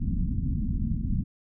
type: low-pass noise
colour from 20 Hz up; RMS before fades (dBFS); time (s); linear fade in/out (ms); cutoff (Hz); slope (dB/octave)
pink; -27; 0-1.24; 20; 250; 48
effects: none